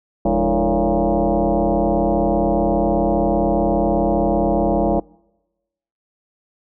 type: tone with frequency modulation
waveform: sine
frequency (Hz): 174.5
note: F3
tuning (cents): -1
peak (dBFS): -14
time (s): 0.25-5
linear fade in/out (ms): 5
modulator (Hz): 128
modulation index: 4.8
effects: noise-tail reverb RT60 1.0 s tail -26 dB re dry